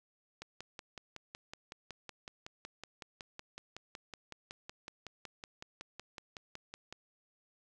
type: click train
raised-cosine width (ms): 0.2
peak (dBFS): -27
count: 36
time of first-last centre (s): 0.42-6.926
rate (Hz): 5.38
effects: none